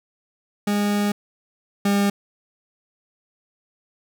40% pulse tone pair in turn, 205.3 / 201.2 Hz, G#3 / G3, -20 / +45 cents, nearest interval unison, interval 35 cents, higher first, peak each -18 / -16 dBFS, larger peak second, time 0.67-1.12 / 1.85-2.1 s, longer first, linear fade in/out 5 ms, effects none

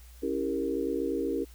sine chord, C# diminished seventh, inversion none, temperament equal with one note detuned, 277.2 / 329.6 / 398.6 / 466.2 Hz, C#4 / E4 / G4 / Bb4, 0 / 0 / +29 / 0 cents, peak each -33 dBFS, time 0.22-1.45 s, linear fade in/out 20 ms, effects added 60 Hz sine -48 dBFS peak until 1.54 s + white hiss -58 dBFS RMS until 1.54 s

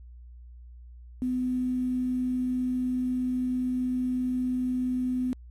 sine tone with quantisation, 252.4 Hz, B3, 38 cents sharp, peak -25 dBFS, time 1.22-5.33 s, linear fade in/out 0 ms, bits 9, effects added 60 Hz sine -44 dBFS peak until 5.5 s + AAC 32 kbps

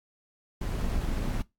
brown noise with amplitude modulation, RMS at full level -27 dBFS, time 0.61-1.42 s, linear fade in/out 5 ms, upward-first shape sine, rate 212 Hz, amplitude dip 50%, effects noise-tail reverb RT60 0.2 s tail -21 dB re dry + AAC 64 kbps

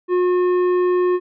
triangle tone with tanh clipping, 360 Hz, F#4, 47 cents flat, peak -16 dBFS, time 0.08-1.2 s, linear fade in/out 50 ms, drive 14 dB, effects none

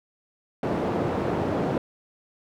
white band-pass noise, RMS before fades -26 dBFS, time 0.63-1.78 s, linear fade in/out 2 ms, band 110 to 510 Hz, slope 12 dB/octave, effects none

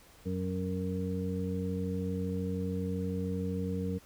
harmonic tone, 92.7 Hz, F#2, 4 cents sharp, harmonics 1 / 2 / 3 / 5, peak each -36 / -34 / -40 / -38 dBFS, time 0.25-3.99 s, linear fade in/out 20 ms, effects pink hiss -58 dBFS RMS until 4.05 s

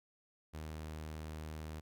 sawtooth tone, 77.78 Hz, D#2, in tune, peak -39 dBFS, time 0.53-1.81 s, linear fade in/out 20 ms, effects none

